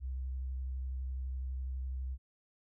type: tone with vibrato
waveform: sine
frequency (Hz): 64.8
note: C2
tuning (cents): -16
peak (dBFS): -35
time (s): 0-2.18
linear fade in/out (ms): 50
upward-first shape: sine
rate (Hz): 12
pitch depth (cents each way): 21
effects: none